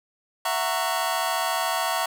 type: chord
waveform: sawtooth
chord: F# dominant seventh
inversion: third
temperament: just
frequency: 666 / 740 / 925 / 1110 Hz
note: E5 / F#5 / A#5 / C#6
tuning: +18 / 0 / -14 / +2 cents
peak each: -25 dBFS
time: 0.45-2.06 s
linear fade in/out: 5 ms
effects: none